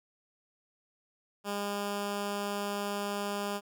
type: tone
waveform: 10% pulse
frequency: 203 Hz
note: G#3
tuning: 39 cents flat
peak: -24 dBFS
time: 1.44-3.61 s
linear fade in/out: 50 ms
effects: none